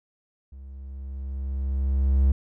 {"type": "tone with level ramp", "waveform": "triangle", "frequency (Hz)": 67.2, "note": "C2", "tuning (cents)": 47, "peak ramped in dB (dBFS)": [-38, -13], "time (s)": [0.52, 2.32], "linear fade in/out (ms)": 5, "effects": []}